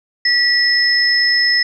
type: tone pair together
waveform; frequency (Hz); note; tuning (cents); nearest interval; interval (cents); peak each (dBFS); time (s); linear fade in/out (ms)
sine; 1942 / 5189; B6 / E8; -30 / -28; octave + perfect fourth; 1702; -14; 0.25-1.63; 5
effects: none